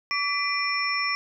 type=tone cluster; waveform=sine; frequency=1148 / 2002 / 2389 / 5400 Hz; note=D6 / B6 / D7 / E8; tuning=-40 / +23 / +29 / +41 cents; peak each=-29 dBFS; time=0.11-1.15 s; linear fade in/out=0 ms; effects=none